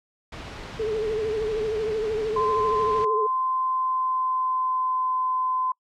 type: noise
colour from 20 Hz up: pink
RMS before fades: -37 dBFS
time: 0.32-3.05 s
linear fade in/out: 5 ms
type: tone with vibrato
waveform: sine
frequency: 434 Hz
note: A4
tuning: 24 cents flat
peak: -23 dBFS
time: 0.79-3.27 s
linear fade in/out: 10 ms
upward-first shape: triangle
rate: 13 Hz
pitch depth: 74 cents each way
type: tone with pitch glide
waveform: sine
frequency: 1035 to 1024.9 Hz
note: C6 to C6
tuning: -19 to -36 cents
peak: -22 dBFS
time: 2.36-5.72 s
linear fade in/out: 5 ms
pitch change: -17 cents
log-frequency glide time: 3.64-5.14 s
effects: noise-tail reverb RT60 0.1 s tail -26 dB re dry + low-pass 4000 Hz 12 dB/octave